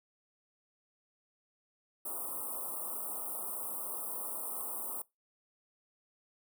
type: band-stop noise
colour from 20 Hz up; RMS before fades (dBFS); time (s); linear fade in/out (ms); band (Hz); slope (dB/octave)
white; -39; 2.05-5.02; 5; 1300 to 8400; 96
effects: noise-tail reverb RT60 0.2 s tail -22 dB re dry + high-pass 300 Hz 12 dB/octave